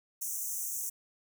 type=high-pass noise; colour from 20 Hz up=pink; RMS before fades=-36 dBFS; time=0.21-0.9 s; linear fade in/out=10 ms; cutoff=5900 Hz; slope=96 dB/octave; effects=none